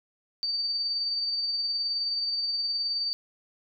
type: tone with tremolo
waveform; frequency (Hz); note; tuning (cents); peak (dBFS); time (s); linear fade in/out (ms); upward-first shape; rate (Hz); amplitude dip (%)
sine; 4609; D8; -33; -25; 0.43-3.13; 0; sine; 19; 30
effects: none